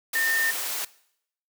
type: tone in noise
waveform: sine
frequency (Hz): 1814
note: A#6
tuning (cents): -48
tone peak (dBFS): -22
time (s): 0.15-0.51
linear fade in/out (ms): 5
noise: white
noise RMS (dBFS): -30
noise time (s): 0.13-0.85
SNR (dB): +5
effects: noise-tail reverb RT60 0.7 s tail -20 dB re dry + high-pass 400 Hz 12 dB/octave